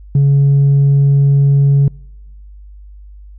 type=tone with tanh clipping; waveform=triangle; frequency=140 Hz; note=C#3; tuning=18 cents sharp; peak=-7 dBFS; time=0.15-1.88 s; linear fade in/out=2 ms; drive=6 dB; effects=noise-tail reverb RT60 1.0 s tail -26 dB re dry + added 50 Hz sine -33 dBFS peak until 3.38 s